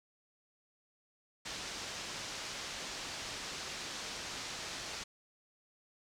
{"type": "low-pass noise", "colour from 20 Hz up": "white", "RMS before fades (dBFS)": -43, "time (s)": [1.45, 5.04], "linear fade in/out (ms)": 10, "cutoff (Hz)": 6400, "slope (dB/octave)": 24, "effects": []}